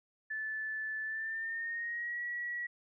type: tone with pitch glide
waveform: sine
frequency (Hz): 1746 to 1926.2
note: A6 to B6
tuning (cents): -14 to -44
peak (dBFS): -35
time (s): 0.3-2.67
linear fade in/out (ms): 10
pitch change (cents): +170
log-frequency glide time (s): 1.03-2.22
effects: none